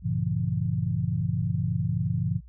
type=chord; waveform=sine; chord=G diminished seventh; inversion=none; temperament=just; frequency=98 / 117.6 / 141.12 / 169.34 Hz; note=G2 / Bb2 / Db3 / Fb3; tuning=0 / +16 / +31 / +47 cents; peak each=-30 / -29 / -30 / -29 dBFS; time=0.02-2.41 s; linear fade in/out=50 ms; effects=added 60 Hz sine -45 dBFS peak until 2.48 s